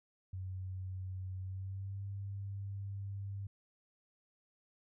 sine tone with pitch glide, 93.5 to 99.06 Hz, F#2 to G2, +19 to +19 cents, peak -39 dBFS, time 0.33-3.47 s, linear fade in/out 5 ms, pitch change +100 cents, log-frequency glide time 1.4-2.03 s, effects none

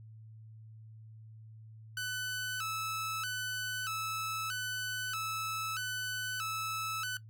sawtooth tone with vibrato, 1400 Hz, F6, 4 cents sharp, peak -31 dBFS, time 1.97-7.17 s, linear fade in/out 2 ms, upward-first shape square, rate 0.79 Hz, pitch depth 120 cents each way, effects noise-tail reverb RT60 0.1 s tail -17 dB re dry + added 110 Hz sine -49 dBFS peak until 7.29 s

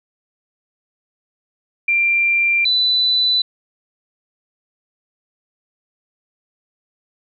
sine tone pair in turn, 2372 / 3989 Hz, D7 / B7, +17 / +17 cents, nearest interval major sixth, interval 900 cents, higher second, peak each -13 dBFS, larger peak neither, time 1.88-2.65 / 2.65-3.42 s, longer neither, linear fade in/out 5 ms, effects none

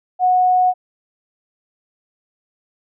sine tone, 733 Hz, F#5, 16 cents flat, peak -11 dBFS, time 0.19-0.74 s, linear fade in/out 50 ms, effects none

